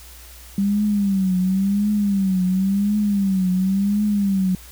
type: tone with vibrato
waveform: sine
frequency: 196 Hz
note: G3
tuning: in tune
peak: -16 dBFS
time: 0.58-4.55 s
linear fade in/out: 2 ms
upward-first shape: triangle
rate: 0.94 Hz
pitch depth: 130 cents each way
effects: added 60 Hz sine -42 dBFS peak until 4.71 s + white hiss -44 dBFS RMS until 4.71 s